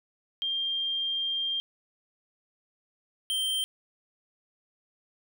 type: tone pair in turn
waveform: sine / square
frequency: 3193 / 3138 Hz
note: G7 / G7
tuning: +31 / +1 cents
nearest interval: unison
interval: 30 cents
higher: first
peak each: -27 dBFS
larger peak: neither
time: 0.42-1.6 / 3.3-3.64 s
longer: first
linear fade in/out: 0 ms
effects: none